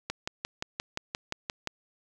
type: click train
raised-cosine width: 0.2 ms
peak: -14 dBFS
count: 10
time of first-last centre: 0.1-1.673 s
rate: 5.72 Hz
effects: none